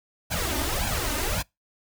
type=noise with flanger; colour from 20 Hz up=pink; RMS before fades=-27 dBFS; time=0.3-1.43 s; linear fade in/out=20 ms; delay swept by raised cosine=1.2 to 3.4 ms; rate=1.8 Hz; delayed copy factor=+0.95; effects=noise-tail reverb RT60 0.2 s tail -26 dB re dry